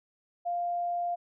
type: tone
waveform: sine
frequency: 698.5 Hz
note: F5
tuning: in tune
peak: -28 dBFS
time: 0.45-1.16 s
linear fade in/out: 20 ms
effects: none